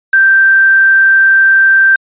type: tone with quantisation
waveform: sine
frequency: 1568 Hz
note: G6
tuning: in tune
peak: -4 dBFS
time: 0.13-1.96 s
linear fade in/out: 5 ms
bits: 4
effects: resampled to 8000 Hz